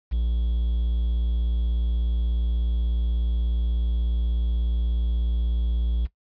triangle tone with quantisation, 58.27 Hz, A#1, in tune, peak -19 dBFS, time 0.11-6.07 s, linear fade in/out 20 ms, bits 8, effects noise-tail reverb RT60 0.1 s tail -17 dB re dry + resampled to 11025 Hz

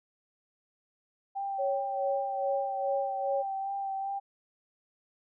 sine tone with vibrato, 784 Hz, G5, in tune, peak -31 dBFS, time 1.35-4.2 s, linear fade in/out 20 ms, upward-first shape sine, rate 2.6 Hz, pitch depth 20 cents each way
sine tone with tremolo, 554.4 Hz, C#5, in tune, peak -27 dBFS, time 1.58-3.43 s, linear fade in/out 20 ms, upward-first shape sine, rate 2.4 Hz, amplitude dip 75%
effects none

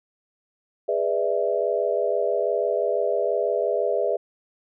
sine chord, E dominant seventh, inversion first, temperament just, 412 / 494.4 / 593.3 / 659.3 Hz, G#4 / B4 / D5 / E5, -14 / +2 / +18 / 0 cents, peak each -26 dBFS, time 0.88-4.17 s, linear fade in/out 10 ms, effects none

